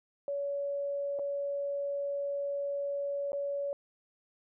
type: tone with dropouts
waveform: sine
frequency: 565 Hz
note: C#5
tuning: 33 cents sharp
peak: -31 dBFS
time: 0.28-3.73 s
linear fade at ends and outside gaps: 1 ms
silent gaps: 1.189-1.194 / 3.32-3.331 s
effects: none